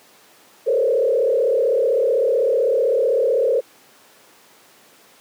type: tone with frequency modulation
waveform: sine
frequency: 493.9 Hz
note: B4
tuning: in tune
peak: -14 dBFS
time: 0.66-3.61 s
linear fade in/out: 20 ms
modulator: 35.8 Hz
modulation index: 1.7
effects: pink hiss -50 dBFS RMS until 5.2 s + high-pass 300 Hz 12 dB/octave